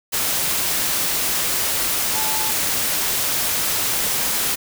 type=tone in noise; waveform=sine; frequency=870 Hz; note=A5; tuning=20 cents flat; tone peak=-28 dBFS; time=2.14-2.52 s; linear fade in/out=20 ms; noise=white; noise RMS=-21 dBFS; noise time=0.12-4.56 s; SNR=-10 dB; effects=none